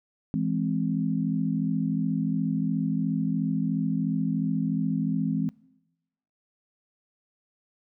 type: chord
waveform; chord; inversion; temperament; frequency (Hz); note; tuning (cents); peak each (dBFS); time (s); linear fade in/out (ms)
sine; E augmented; none; equal; 164.81 / 207.7 / 261.6; E3 / G#3 / B#3; 0 / 0 / 0; -28 / -28 / -28; 0.34-5.49; 0
effects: noise-tail reverb RT60 0.9 s tail -22 dB re dry